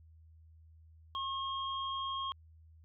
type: tone pair together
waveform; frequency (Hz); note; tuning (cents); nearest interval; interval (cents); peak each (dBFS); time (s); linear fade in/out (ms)
sine; 1080 / 3236; C#6 / G#7; -45 / -46; octave + perfect fifth; 1899; -36 / -40; 1.15-2.32; 0
effects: added 80 Hz sine -56 dBFS peak until 2.84 s